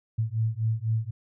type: beating tone pair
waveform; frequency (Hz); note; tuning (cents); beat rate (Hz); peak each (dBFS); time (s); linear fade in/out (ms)
sine; 109.6 / 113.6; A2 / A#2; -6 / -44; 4; -27; 0.18-1.11; 10
effects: none